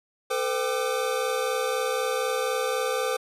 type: tone cluster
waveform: square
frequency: 444 / 508 / 787 / 1193 Hz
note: A4 / B4 / G5 / D6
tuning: +16 / +49 / +7 / +27 cents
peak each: -31 / -28 / -35 / -33 dBFS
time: 0.3-3.17 s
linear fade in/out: 10 ms
effects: resampled to 32000 Hz